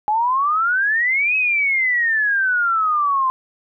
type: exponential two-way sweep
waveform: sine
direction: up then down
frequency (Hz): 830.6 to 2571 to 1029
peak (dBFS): -15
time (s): 0.08-3.3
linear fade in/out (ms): 0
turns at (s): 1.36
effects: none